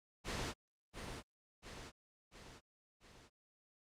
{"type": "noise with echo", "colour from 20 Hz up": "pink", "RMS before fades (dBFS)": -41, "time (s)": [0.24, 0.54], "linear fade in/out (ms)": 50, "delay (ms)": 690, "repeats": 4, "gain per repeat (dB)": -5, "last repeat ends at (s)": 3.3, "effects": ["low-pass 7000 Hz 12 dB/octave", "Opus 48 kbps"]}